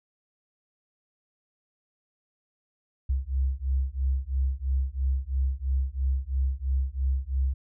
sine beating tone pair, 65 / 68 Hz, C2 / C#2, -11 / -33 cents, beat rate 3 Hz, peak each -27 dBFS, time 3.09-7.54 s, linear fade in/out 10 ms, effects none

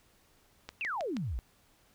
click train, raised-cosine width 0.2 ms, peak -23 dBFS, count 4, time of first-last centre 0.69-1.168 s, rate 6.28 Hz
sine exponential sweep, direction down, 2794 to 49.34 Hz, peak -32 dBFS, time 0.81-1.39 s, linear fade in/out 0 ms
effects pink hiss -66 dBFS RMS until 1.94 s

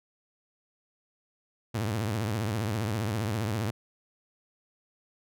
sawtooth tone with vibrato, 108 Hz, A2, 32 cents flat, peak -24 dBFS, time 1.74-3.71 s, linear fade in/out 10 ms, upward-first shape triangle, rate 15 Hz, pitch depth 210 cents each way, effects none

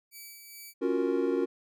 5% pulse tone with tremolo, 2300 Hz, D7, 37 cents flat, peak -34 dBFS, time 0.11-0.74 s, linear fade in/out 50 ms, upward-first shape sine, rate 2.4 Hz, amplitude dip 40%
triangle chord, Gb major seventh, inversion second, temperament equal, 277.2 / 349.2 / 370 / 466.2 Hz, Db4 / F4 / Gb4 / Bb4, 0 / 0 / 0 / 0 cents, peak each -29 dBFS, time 0.81-1.46 s, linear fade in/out 20 ms
effects none

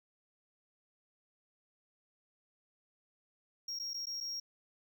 triangle tone with dropouts, 5588 Hz, F8, in tune, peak -36 dBFS, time 3.68-4.4 s, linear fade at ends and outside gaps 5 ms, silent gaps 3.79-3.797 / 3.935-3.942 / 4.057-4.068 / 4.204-4.208 s, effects none

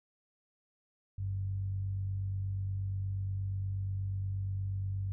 15% pulse tone with low-pass filter, 48.39 Hz, G1, 22 cents flat, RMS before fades -35 dBFS, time 1.18-5.12 s, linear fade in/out 0 ms, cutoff 100 Hz, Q 7.5, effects none

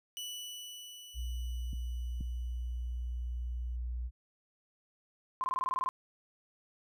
sawtooth tone with exponential decay, 2960 Hz, F#7, in tune, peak -35 dBFS, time 0.17-3.76 s, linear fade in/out 0 ms, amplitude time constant 780 ms
sine tone, 60.4 Hz, B1, 38 cents flat, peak -34 dBFS, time 1.14-4.11 s, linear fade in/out 50 ms
clicks, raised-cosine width 5 ms, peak -31 / -28 dBFS, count 2, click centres 1.732 / 2.209 s
sine tone bursts, 1041 Hz, C6, 9 cents flat, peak -30 dBFS, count 10, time 5.41-5.889 s, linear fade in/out 0 ms, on 29 ms, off 21 ms
effects none

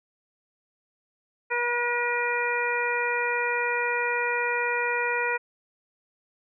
harmonic tone with a mistuned harmonic, 481.9 Hz, B4, 43 cents flat, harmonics 1 / 2 / 3 / 4 / 5, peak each -30 / -30 / -30 / -30 / -30 dBFS, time 1.5-5.38 s, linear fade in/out 20 ms, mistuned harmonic 4, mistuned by -16 cents, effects none

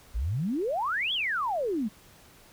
sine exponential two-way sweep, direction up then down, 48.82 to 3460 to 197.9 Hz, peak -26 dBFS, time 0.14-1.89 s, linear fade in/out 20 ms, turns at 1.13 s, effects pink hiss -55 dBFS RMS until 2.52 s

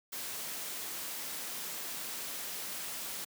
white noise, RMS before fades -40 dBFS, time 0.12-3.25 s, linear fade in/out 10 ms, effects high-pass 150 Hz 12 dB/octave

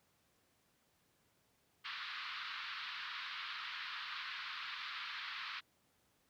pink band-pass noise, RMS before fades -45 dBFS, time 1.84-5.61 s, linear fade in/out 20 ms, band 1100 to 4400 Hz, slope 48 dB/octave, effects pink hiss -75 dBFS RMS until 6.29 s + high-pass 80 Hz 12 dB/octave

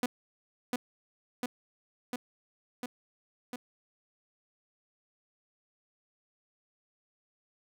sawtooth tone with echo, 247.3 Hz, B3, 3 cents sharp, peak -23 dBFS, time 0.03-0.06 s, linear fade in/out 2 ms, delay 700 ms, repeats 5, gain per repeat -2 dB, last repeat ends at 3.56 s, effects none

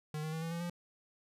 square tone with pitch steps, 152.6 / 156.62 / 160.74 / 164.98 / 169.32 / 173.78 Hz, D#3 / D#3 / E3 / E3 / E3 / F3, -33 / +12 / -43 / +2 / +47 / -8 cents, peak -37 dBFS, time 0.14-0.698 s, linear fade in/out 2 ms, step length 93 ms, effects resampled to 32000 Hz

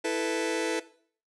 sawtooth chord, E suspended fourth, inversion none, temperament just, 329.6 / 439.5 / 494.4 Hz, E4 / A4 / B4, 0 / -2 / +2 cents, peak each -27 dBFS, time 0.04-0.8 s, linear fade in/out 10 ms, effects noise-tail reverb RT60 0.5 s tail -17 dB re dry + resampled to 24000 Hz

